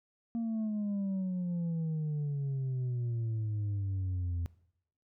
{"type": "exponential sweep", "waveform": "sine", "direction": "down", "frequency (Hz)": [233.1, 84.6], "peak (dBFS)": -28, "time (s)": [0.35, 4.46], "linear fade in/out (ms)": 0, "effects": ["noise-tail reverb RT60 0.7 s tail -22 dB re dry", "tanh soft clip ceiling -30 dBFS"]}